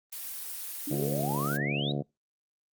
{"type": "noise", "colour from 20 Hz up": "blue", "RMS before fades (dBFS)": -38, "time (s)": [0.12, 1.57], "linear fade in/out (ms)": 5}
{"type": "exponential sweep", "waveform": "sine", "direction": "up", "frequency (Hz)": [277.1, 3959], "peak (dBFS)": -32, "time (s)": [0.87, 1.92], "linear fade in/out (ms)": 5}
{"type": "harmonic tone", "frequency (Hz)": 71.4, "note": "D2", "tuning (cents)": -48, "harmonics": [2, 3, 4, 5, 6, 7, 8, 9, 10], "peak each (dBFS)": [-31, -35, -37, -39, -41, -42, -43, -44, -45], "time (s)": [0.9, 2.03], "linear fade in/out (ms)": 20}
{"effects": ["noise-tail reverb RT60 0.2 s tail -25 dB re dry", "Opus 24 kbps"]}